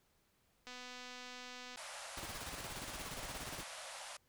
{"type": "click train", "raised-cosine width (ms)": 0.2, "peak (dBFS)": -33, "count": 272, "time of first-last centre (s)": [0.67, 1.758], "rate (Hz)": 249}
{"type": "band-pass noise", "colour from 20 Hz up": "pink", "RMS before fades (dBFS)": -49, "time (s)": [1.77, 4.17], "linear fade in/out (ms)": 5, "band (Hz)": [530, 11000], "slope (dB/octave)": 96}
{"type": "noise with tremolo", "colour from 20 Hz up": "pink", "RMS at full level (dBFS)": -46, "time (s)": [2.17, 3.64], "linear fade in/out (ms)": 5, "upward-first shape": "square", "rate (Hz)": 17, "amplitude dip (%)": 65}
{"effects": ["pink hiss -75 dBFS RMS until 4.28 s"]}